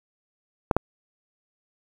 clicks, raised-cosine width 1 ms, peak -5 dBFS, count 2, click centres 0.712 / 0.766 s, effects 7-bit

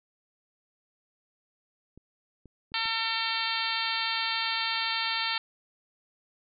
clicks, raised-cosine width 3 ms, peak -37 dBFS, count 4, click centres 1.976 / 2.457 / 2.719 / 2.857 s
harmonic tone, 451.7 Hz, A4, 45 cents sharp, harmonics 2 / 3 / 4 / 5 / 6 / 7 / 8 / 9 / 10, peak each -36 / -36 / -36 / -36 / -36 / -36 / -36 / -36 / -36 dBFS, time 2.74-5.38 s, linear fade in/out 2 ms
effects none

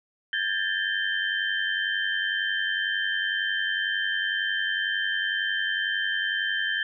sine tone cluster, 1602 / 1704 / 1795 / 3115 Hz, G6 / G#6 / A6 / G7, +37 / +44 / +34 / -12 cents, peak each -30 dBFS, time 0.33-6.83 s, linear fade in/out 2 ms, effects none

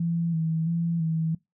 sine tone with vibrato, 164.81 Hz, E3, in tune, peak -23 dBFS, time 0-1.35 s, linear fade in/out 5 ms, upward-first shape square, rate 1.5 Hz, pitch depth 36 cents each way, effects noise-tail reverb RT60 0.2 s tail -23 dB re dry

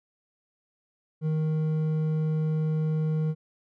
triangle tone with hard clipping, 156.2 Hz, D#3, 7 cents sharp, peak -25 dBFS, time 1.21-3.35 s, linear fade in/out 50 ms, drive 9 dB, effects none

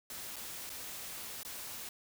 white noise with dropouts, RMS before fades -44 dBFS, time 0.1-1.89 s, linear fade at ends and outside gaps 2 ms, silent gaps 0.36-0.364 / 0.695-0.7 / 1.432-1.449 s, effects none

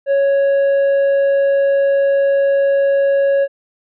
sine tone with tanh clipping, 554.4 Hz, C#5, in tune, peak -12 dBFS, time 0.06-3.48 s, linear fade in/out 50 ms, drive 5 dB, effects none

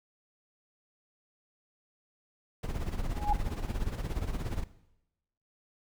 brown noise with tremolo, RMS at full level -30 dBFS, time 2.63-4.64 s, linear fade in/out 5 ms, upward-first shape sine, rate 17 Hz, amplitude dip 70%
sine tone with exponential growth, 830.6 Hz, G#5, in tune, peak -22 dBFS, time 3.11-3.33 s, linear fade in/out 5 ms, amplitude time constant 47 ms
effects noise-tail reverb RT60 0.9 s tail -17 dB re dry

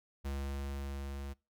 square tone with level ramp, 69.3 Hz, C#2, in tune, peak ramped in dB -36 to -41 dBFS, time 0.24-1.34 s, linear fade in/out 20 ms, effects noise-tail reverb RT60 0.3 s tail -24 dB re dry

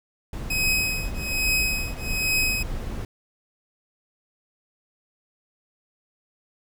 brown noise, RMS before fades -30 dBFS, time 0.33-3.05 s, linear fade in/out 2 ms
sawtooth tone with tremolo, 2535 Hz, D#7, 32 cents sharp, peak -16 dBFS, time 0.5-2.63 s, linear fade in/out 5 ms, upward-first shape triangle, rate 1.2 Hz, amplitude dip 100%
effects none

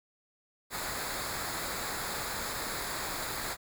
pink noise with comb filter, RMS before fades -36 dBFS, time 0.7-3.57 s, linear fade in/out 50 ms, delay 0.34 ms, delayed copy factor -0.65, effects none

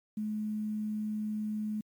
sine tone with quantisation, 213.4 Hz, G#3, 47 cents sharp, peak -31 dBFS, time 0.17-1.81 s, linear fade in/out 5 ms, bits 10, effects MP3 96 kbps

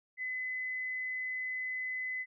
sine tone, 2020 Hz, B6, 39 cents sharp, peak -34 dBFS, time 0.17-2.26 s, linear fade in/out 50 ms, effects none

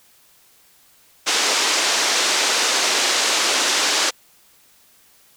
white band-pass noise, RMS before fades -19 dBFS, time 1.26-4.11 s, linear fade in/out 20 ms, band 300 to 6800 Hz, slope 24 dB/octave, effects white hiss -54 dBFS RMS until 5.36 s

